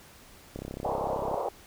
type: click train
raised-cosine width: 2 ms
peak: -23 dBFS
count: 27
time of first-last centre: 0.56-1.343 s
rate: 33.2 Hz
type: band-pass noise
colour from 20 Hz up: pink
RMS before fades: -31 dBFS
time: 0.84-1.49 s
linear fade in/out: 5 ms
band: 420 to 1000 Hz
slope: 48 dB/octave
effects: pink hiss -53 dBFS RMS until 1.66 s

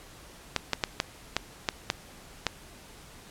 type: clicks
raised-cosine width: 0.2 ms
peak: -7 dBFS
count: 8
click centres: 0.563 / 0.733 / 0.838 / 1.001 / 1.366 / 1.688 / 1.901 / 2.467 s
effects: pink hiss -50 dBFS RMS until 3.3 s + low-pass 12000 Hz 12 dB/octave

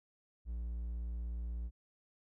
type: tone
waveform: triangle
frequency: 58.27 Hz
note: A#1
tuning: in tune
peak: -35 dBFS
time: 0.45-1.71 s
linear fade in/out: 50 ms
effects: none

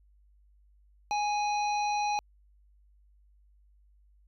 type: harmonic tone with a mistuned harmonic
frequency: 830.6 Hz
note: G#5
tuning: in tune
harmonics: 1 / 3 / 5 / 7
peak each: -27 / -37 / -41 / -44 dBFS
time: 1.11-2.19 s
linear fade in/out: 0 ms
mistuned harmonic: 5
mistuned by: -34 cents
effects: added 50 Hz sine -59 dBFS peak until 4.27 s

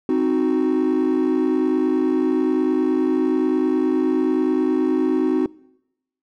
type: chord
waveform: triangle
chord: C diminished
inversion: none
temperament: equal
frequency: 261.6 / 311.1 / 370 Hz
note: C4 / Eb4 / Gb4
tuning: 0 / 0 / 0 cents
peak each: -18 dBFS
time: 0.09-5.46 s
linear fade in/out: 2 ms
effects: noise-tail reverb RT60 0.9 s tail -24 dB re dry + tanh soft clip ceiling -10 dBFS

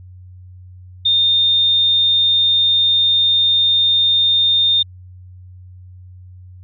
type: tone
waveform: sine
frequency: 3640 Hz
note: A#7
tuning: 42 cents flat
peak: -11 dBFS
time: 1.05-4.83 s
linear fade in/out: 10 ms
effects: added 91 Hz sine -36 dBFS peak until 6.63 s

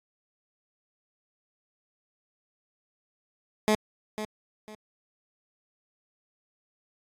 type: tone with echo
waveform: 15% pulse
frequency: 214 Hz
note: A3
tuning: 48 cents flat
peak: -14 dBFS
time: 3.68-3.75 s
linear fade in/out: 0 ms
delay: 500 ms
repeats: 2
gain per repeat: -11 dB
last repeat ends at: 4.75 s
effects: low-pass 12000 Hz 12 dB/octave + AAC 48 kbps

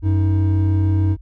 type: tone pair together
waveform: triangle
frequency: 94.06 / 315.7 Hz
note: F#2 / D#4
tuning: +29 / +25 cents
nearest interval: octave + major sixth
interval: 2096 cents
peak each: -12 / -22 dBFS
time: 0.02-1.17 s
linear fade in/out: 50 ms
effects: added 50 Hz sine -37 dBFS peak until 1.21 s

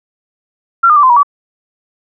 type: tone with pitch steps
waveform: sine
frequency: 1366 / 1217 / 1163 / 1032 / 958 / 1144 Hz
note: F6 / D#6 / D6 / C6 / A#5 / D6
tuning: -39 / -39 / -17 / -24 / +47 / -46 cents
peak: -4 dBFS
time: 0.83-1.232 s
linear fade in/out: 10 ms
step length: 67 ms
effects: none

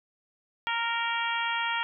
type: harmonic tone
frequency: 464.4 Hz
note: A#4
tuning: 7 cents flat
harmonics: 2 / 3 / 4 / 5 / 6 / 7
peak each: -31 / -33 / -34 / -35 / -36 / -36 dBFS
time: 0.67-1.83 s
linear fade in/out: 0 ms
effects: none

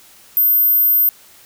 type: tone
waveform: sine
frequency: 13620 Hz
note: G#9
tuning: 42 cents sharp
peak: -9 dBFS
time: 0.37-1.09 s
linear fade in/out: 0 ms
effects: tanh soft clip ceiling -7 dBFS + white hiss -46 dBFS RMS until 1.45 s

